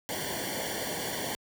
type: noise with comb filter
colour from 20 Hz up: pink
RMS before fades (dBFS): -34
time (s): 0.09-1.35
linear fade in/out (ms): 0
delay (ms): 0.78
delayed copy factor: -0.9
effects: high-pass 60 Hz 12 dB/octave